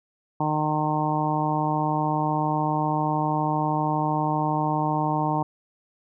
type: harmonic tone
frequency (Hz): 152.7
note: D#3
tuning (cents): -32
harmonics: 1 / 2 / 3 / 4 / 5 / 6 / 7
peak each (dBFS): -27 / -28 / -37 / -33 / -28 / -27 / -32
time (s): 0.4-5.43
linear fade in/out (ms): 5
effects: none